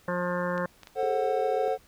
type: harmonic tone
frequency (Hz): 177.6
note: F3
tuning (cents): +29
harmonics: 1 / 2 / 3 / 5 / 6 / 7 / 8 / 9 / 10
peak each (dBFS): -32 / -39 / -30 / -39 / -35 / -44 / -39 / -39 / -40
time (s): 0.08-0.66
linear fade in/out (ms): 2
type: clicks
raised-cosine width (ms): 0.2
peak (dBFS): -27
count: 3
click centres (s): 0.579 / 0.833 / 0.872
type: chord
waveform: triangle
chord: F# diminished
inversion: first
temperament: just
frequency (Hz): 444 / 532.8 / 740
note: A4 / C5 / F#5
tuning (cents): +16 / +31 / 0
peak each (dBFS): -27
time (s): 0.95-1.78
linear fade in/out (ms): 50
type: tone with vibrato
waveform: sine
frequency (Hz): 410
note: G#4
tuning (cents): -22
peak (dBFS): -32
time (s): 1.03-1.68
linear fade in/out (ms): 0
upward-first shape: sine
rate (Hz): 7.4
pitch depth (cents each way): 27
effects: pink hiss -59 dBFS RMS until 1.87 s